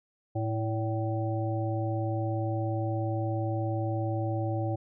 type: harmonic tone with a mistuned harmonic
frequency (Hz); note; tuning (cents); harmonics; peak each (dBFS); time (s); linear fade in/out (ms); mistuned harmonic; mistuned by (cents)
110; A2; 0; 1 / 3 / 5 / 7; -29 / -34 / -36 / -37; 0.35-4.76; 10; 5; +53
effects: none